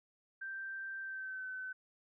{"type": "tone with pitch glide", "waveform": "sine", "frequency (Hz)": [1568, 1519.8], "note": ["G6", "F#6"], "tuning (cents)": [0, 46], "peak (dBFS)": -40, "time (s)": [0.41, 1.73], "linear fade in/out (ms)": 10, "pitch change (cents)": -54, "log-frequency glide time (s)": [1.01, 1.46], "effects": []}